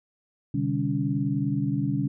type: tone cluster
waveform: sine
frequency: 128.8 / 148 / 198.8 / 281.8 Hz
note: C3 / D3 / G3 / C#4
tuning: -27 / +14 / +25 / +29 cents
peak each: -29 / -28 / -30 / -28 dBFS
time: 0.54-2.08 s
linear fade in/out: 5 ms
effects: none